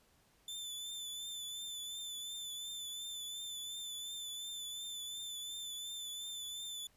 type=tone with vibrato; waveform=sawtooth; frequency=3522 Hz; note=A7; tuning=1 cent sharp; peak=-39 dBFS; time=0.48-6.87 s; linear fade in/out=2 ms; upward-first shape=triangle; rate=2.8 Hz; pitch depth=38 cents each way; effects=pink hiss -70 dBFS RMS until 6.96 s + resampled to 32000 Hz